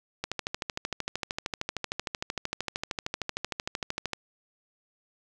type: click train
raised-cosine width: 0.2 ms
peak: -13 dBFS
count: 52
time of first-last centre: 0.24-4.133 s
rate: 13.1 Hz
effects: none